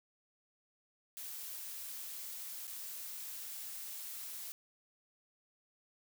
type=noise with dropouts; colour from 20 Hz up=blue; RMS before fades=-45 dBFS; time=1.17-4.52 s; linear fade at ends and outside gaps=0 ms; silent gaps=2.67-2.677 s; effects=none